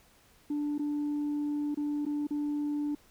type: tone with dropouts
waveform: sine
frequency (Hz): 293.7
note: D4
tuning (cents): 0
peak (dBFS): -27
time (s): 0.5-2.95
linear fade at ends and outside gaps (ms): 5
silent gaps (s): 0.781-0.793 / 1.746-1.772 / 2.053-2.063 / 2.27-2.307
effects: tanh soft clip ceiling -27 dBFS + pink hiss -62 dBFS RMS until 3.1 s